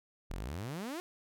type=exponential sweep; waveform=sawtooth; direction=up; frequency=36.44 to 370 Hz; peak=-34 dBFS; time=0.3-1 s; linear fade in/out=0 ms; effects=none